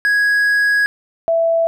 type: tone pair in turn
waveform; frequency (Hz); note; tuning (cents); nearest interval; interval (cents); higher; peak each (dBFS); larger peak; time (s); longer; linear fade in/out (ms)
triangle / sine; 1661.2 / 662.7; G#6 / E5; 0 / +9; octave + major third; 1591; first; -10 / -12; first; 0.05-0.86 / 1.28-1.67; first; 0
effects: none